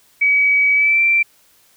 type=tone with pitch glide; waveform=sine; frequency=2274 to 2349 Hz; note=C#7 to D7; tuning=+44 to 0 cents; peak=-11 dBFS; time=0.21-1.23 s; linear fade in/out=10 ms; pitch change=+56 cents; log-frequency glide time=0.73-1.01 s; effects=white hiss -54 dBFS RMS until 1.76 s

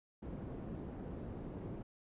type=low-pass noise; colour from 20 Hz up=white; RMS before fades=-45 dBFS; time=0.22-1.83 s; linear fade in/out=10 ms; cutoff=290 Hz; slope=12 dB/octave; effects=resampled to 8000 Hz

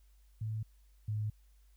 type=tone pair in turn; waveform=sine; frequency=109.4 / 106.65 Hz; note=A2 / G#2; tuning=-9 / +46 cents; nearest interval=unison; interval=45 cents; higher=first; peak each=-34 / -32 dBFS; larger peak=second; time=0.41-0.63 / 1.08-1.3 s; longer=neither; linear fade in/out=5 ms; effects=added 50 Hz sine -60 dBFS peak until 1.76 s + white hiss -75 dBFS RMS until 1.76 s

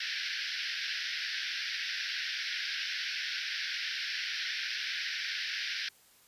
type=band-pass noise; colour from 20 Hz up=pink; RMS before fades=-36 dBFS; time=0-5.89 s; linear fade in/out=5 ms; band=1500 to 5600 Hz; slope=96 dB/octave; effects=white hiss -62 dBFS RMS until 6.27 s + resampled to 32000 Hz

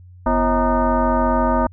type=tone with frequency modulation; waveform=sine; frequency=341.1 Hz; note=F4; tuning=41 cents flat; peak=-14 dBFS; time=0.26-1.67 s; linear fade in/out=5 ms; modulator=294 Hz; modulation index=2.8; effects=added 90 Hz sine -40 dBFS peak until 1.72 s

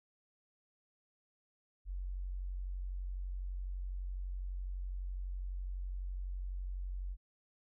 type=tone; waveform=sine; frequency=45.98 Hz; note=F#1; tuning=10 cents flat; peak=-37 dBFS; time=1.85-7.17 s; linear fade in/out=50 ms; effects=none

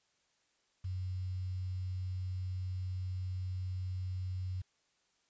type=tone with quantisation; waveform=sine; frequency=92.5 Hz; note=F#2; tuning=in tune; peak=-35 dBFS; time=0.84-4.62 s; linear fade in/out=10 ms; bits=10; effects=white hiss -75 dBFS RMS until 5.29 s + resampled to 16000 Hz

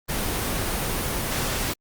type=noise; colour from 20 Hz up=pink; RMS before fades=-26 dBFS; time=0.08-1.74 s; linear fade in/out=20 ms; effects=Opus 24 kbps

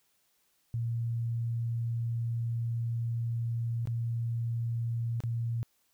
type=tone with dropouts; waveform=sine; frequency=116.54 Hz; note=A#2; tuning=in tune; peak=-29 dBFS; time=0.74-5.63 s; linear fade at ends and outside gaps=0 ms; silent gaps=3.855-3.873 / 5.204-5.237 s; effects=white hiss -72 dBFS RMS until 5.93 s

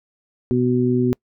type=harmonic tone; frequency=124.3 Hz; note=B2; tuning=12 cents sharp; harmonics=1 / 2 / 3; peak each=-22 / -18 / -20 dBFS; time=0.51-1.13 s; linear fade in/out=0 ms; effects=noise-tail reverb RT60 0.1 s tail -26 dB re dry

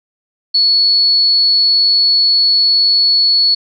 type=tone; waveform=sine; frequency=4401 Hz; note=C#8; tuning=13 cents flat; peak=-8 dBFS; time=0.54-3.55 s; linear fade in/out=10 ms; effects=none

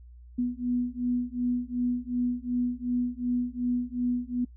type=beating tone pair; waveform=sine; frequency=244.2 / 246.9 Hz; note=B3 / B3; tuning=-19 / 0 cents; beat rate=2.7 Hz; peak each=-29 dBFS; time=0.38-4.45 s; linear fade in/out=10 ms; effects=noise-tail reverb RT60 0.1 s tail -21 dB re dry + added 60 Hz sine -46 dBFS peak until 4.56 s

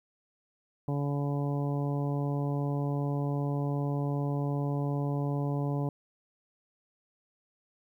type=harmonic tone; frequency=142.6 Hz; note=C#3; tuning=49 cents sharp; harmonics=1 / 2 / 3 / 4 / 5 / 6 / 7; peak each=-29 / -35 / -39 / -41 / -43 / -45 / -46 dBFS; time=0.88-5.89 s; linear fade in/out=2 ms; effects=11-bit

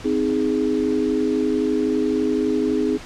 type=chord; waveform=sine; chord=Ab major; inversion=first; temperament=just; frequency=259.6 / 311.5 / 415.3 Hz; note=C4 / Eb4 / Ab4; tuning=-13 / +2 / 0 cents; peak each=-22 dBFS; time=0.04-2.98 s; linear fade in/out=20 ms; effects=pink hiss -38 dBFS RMS until 3.05 s + low-pass 6000 Hz 12 dB/octave

